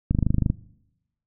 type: click train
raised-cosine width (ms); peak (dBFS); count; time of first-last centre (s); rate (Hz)
5; -8; 11; 0.11-0.501; 25.6
effects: noise-tail reverb RT60 0.9 s tail -22 dB re dry